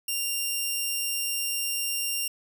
10% pulse tone, 2784 Hz, F7, 6 cents flat, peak -18 dBFS, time 0.08-2.28 s, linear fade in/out 5 ms, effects 9-bit

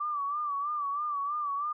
sine tone with vibrato, 1164 Hz, D6, 16 cents flat, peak -29 dBFS, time 0-1.73 s, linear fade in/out 10 ms, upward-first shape sine, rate 3.1 Hz, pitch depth 72 cents each way, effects none

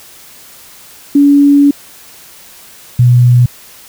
sine tone pair in turn, 284.6 / 122.67 Hz, C#4 / B2, +46 / -11 cents, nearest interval octave + minor third, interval 1457 cents, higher first, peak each -3 dBFS, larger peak neither, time 1.15-1.71 / 2.99-3.46 s, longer first, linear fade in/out 5 ms, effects white hiss -37 dBFS RMS until 3.88 s

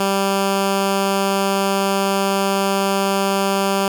10% pulse tone, 196 Hz, G3, in tune, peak -8 dBFS, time 0-3.88 s, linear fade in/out 2 ms, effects none

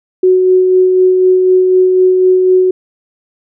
sine tone with tremolo, 370 Hz, F#4, in tune, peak -4 dBFS, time 0.23-2.71 s, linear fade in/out 5 ms, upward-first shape sine, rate 4 Hz, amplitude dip 30%, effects none

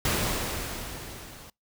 pink noise with level ramp, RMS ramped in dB -25 to -47 dBFS, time 0.05-1.5 s, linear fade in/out 2 ms, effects noise-tail reverb RT60 0.2 s tail -26 dB re dry

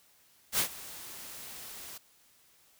white noise with ADSR envelope, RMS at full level -26 dBFS, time 0.52-1.98 s, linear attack 67 ms, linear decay 91 ms, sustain -19 dB, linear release 8 ms, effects white hiss -64 dBFS RMS until 2.79 s

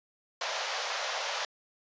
pink band-pass noise, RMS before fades -34 dBFS, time 0.41-1.45 s, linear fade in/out 2 ms, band 530 to 6400 Hz, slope 48 dB/octave, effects resampled to 16000 Hz

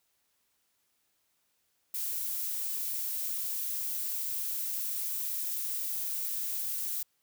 violet noise, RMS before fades -34 dBFS, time 1.94-7.03 s, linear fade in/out 5 ms, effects white hiss -75 dBFS RMS until 7.22 s

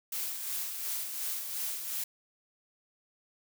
blue noise with tremolo, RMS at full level -34 dBFS, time 0.12-2.04 s, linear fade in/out 5 ms, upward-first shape sine, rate 2.8 Hz, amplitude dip 45%, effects none

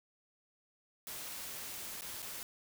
white noise with dropouts, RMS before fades -44 dBFS, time 1.07-2.43 s, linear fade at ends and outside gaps 1 ms, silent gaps 2.01-2.019 / 2.221-2.226 s, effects none

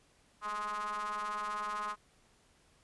square ring-modulated tone, 103.83 Hz, G#2, in tune, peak -33 dBFS, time 0.41-1.96 s, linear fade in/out 50 ms, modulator 1150 Hz, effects pink hiss -67 dBFS RMS until 2.83 s + resampled to 24000 Hz

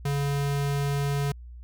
square tone, 141.6 Hz, C#3, 37 cents sharp, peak -25 dBFS, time 0.05-1.32 s, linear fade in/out 5 ms, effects added 60 Hz sine -40 dBFS peak until 1.63 s

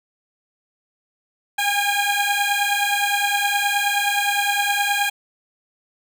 15% pulse beating tone pair, 807 / 816.6 Hz, G#5 / G#5, -50 / -29 cents, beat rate 9.6 Hz, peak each -15 dBFS, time 1.58-5.1 s, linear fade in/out 10 ms, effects none

